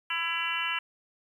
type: harmonic tone with a mistuned harmonic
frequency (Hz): 333.4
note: E4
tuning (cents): +20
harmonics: 3 / 4 / 5 / 6 / 7 / 8 / 9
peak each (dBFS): -37 / -36 / -36 / -38 / -36 / -33 / -35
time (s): 0.1-0.79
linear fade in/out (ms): 5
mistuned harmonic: 8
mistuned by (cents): +46
effects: 10-bit